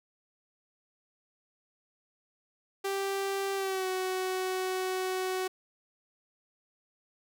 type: tone with pitch glide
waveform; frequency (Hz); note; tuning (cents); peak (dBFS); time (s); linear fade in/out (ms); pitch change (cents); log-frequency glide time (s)
sawtooth; 392 to 373; G4 to F#4; 0 to +14; -26; 2.84-5.48; 10; -86; 3.55-3.88
effects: none